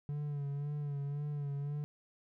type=tone with vibrato; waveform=triangle; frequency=144.2 Hz; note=D3; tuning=31 cents flat; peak=-33 dBFS; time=0.09-1.84 s; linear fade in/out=0 ms; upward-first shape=sine; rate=1.9 Hz; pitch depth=43 cents each way; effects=none